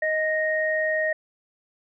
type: tone pair together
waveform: sine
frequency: 625.2 / 1864.7 Hz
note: D#5 / A#6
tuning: +8 / 0 cents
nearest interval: octave + perfect fifth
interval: 1892 cents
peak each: -24 dBFS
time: 0.02-1.13 s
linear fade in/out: 5 ms
effects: none